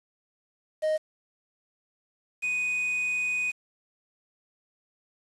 triangle tone pair in turn, 622.3 / 2489 Hz, D#5 / D#7, 0 / 0 cents, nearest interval 2 octaves, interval 2400 cents, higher second, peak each -21 / -24 dBFS, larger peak first, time 0.82-0.98 / 2.42-3.52 s, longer second, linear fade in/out 20 ms, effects resampled to 24000 Hz + 8-bit

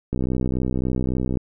click train, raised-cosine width 3 ms, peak -11 dBFS, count 80, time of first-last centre 0.13-1.372 s, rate 63.6 Hz, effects none

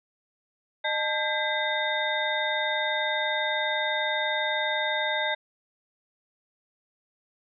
sine tone cluster, 611 / 879 / 1597 / 2023 / 3670 Hz, D#5 / A5 / G6 / B6 / A#7, -32 / -2 / +32 / +41 / -28 cents, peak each -31 dBFS, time 0.84-5.35 s, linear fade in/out 10 ms, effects none

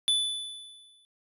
square tone with exponential decay, 3485 Hz, A7, 17 cents flat, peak -21 dBFS, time 0.08-1.05 s, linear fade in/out 0 ms, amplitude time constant 210 ms, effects resampled to 32000 Hz

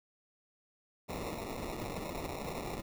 white noise with sample-and-hold, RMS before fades -40 dBFS, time 1.08-2.82 s, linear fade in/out 20 ms, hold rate 1575 Hz, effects none

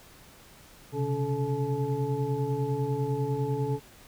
sine tone cluster, 128.8 / 138.8 / 281.3 / 432.3 / 862 Hz, C3 / C#3 / C#4 / A4 / A5, -27 / +3 / +26 / -31 / -36 cents, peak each -31 / -31 / -36 / -31 / -38 dBFS, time 0.92-3.8 s, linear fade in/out 50 ms, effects pink hiss -53 dBFS RMS until 4.07 s

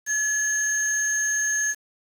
sine tone pair together, 1705 / 6432 Hz, G#6 / G8, +45 / +44 cents, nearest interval octave + major seventh, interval 2299 cents, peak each -23 / -22 dBFS, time 0.06-1.75 s, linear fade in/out 50 ms, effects tanh soft clip ceiling -17 dBFS + 7-bit

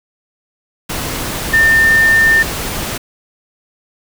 sine tone in noise, 1800 Hz, A6, 39 cents sharp, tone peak -7 dBFS, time 1.53-2.43 s, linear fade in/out 10 ms, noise pink, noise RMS -21 dBFS, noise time 0.89-2.98 s, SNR +11 dB, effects none

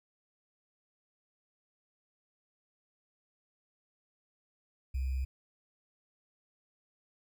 sine tone with sample-and-hold, 65.5 Hz, C2, 2 cents sharp, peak -30 dBFS, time 4.94-5.25 s, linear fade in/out 10 ms, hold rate 2450 Hz, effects none

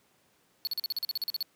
square tone bursts, 4407 Hz, C#8, 11 cents flat, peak -29 dBFS, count 13, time 0.65-1.427 s, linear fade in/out 0 ms, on 21 ms, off 42 ms, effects pink hiss -67 dBFS RMS until 1.55 s + high-pass 150 Hz 12 dB/octave

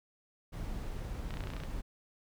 brown noise, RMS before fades -39 dBFS, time 0.52-1.82 s, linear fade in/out 20 ms
clicks, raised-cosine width 0.3 ms, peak -28 dBFS, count 11, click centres 1.307 / 1.34 / 1.371 / 1.406 / 1.438 / 1.472 / 1.503 / 1.536 / 1.566 / 1.602 / 1.636 s
effects none

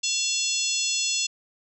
harmonic tone with a mistuned harmonic, 860 Hz, A5, 40 cents flat, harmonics 3 / 4 / 5 / 6 / 7 / 8 / 9, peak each -31 / -31 / -31 / -31 / -31 / -31 / -31 dBFS, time 0.03-1.27 s, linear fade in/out 10 ms, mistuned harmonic 3, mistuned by +95 cents, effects none

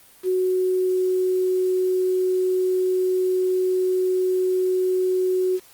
sine tone with quantisation, 370 Hz, F#4, in tune, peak -18 dBFS, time 0.23-5.6 s, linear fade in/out 50 ms, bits 7, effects white hiss -51 dBFS RMS until 5.73 s + Opus 32 kbps

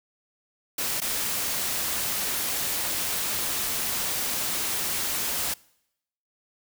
white noise with dropouts, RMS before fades -28 dBFS, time 0.78-5.54 s, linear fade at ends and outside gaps 5 ms, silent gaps 1.004-1.016 s, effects noise-tail reverb RT60 0.8 s tail -24 dB re dry

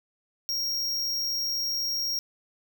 square tone, 5588 Hz, F8, in tune, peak -27 dBFS, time 0.49-2.19 s, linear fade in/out 0 ms, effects none

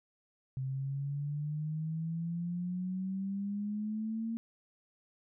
sine exponential sweep, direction up, 130.81 to 229.6 Hz, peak -33 dBFS, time 0.57-4.37 s, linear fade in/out 0 ms, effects none

